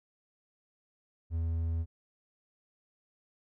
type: tone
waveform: triangle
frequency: 82.41 Hz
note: E2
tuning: in tune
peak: -27 dBFS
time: 1.3-1.86 s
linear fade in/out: 50 ms
effects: none